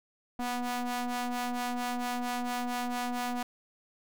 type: ring-modulated tone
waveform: sawtooth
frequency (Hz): 245.6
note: B3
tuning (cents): -9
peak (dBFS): -24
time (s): 0.39-3.43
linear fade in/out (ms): 5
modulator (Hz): 489
effects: none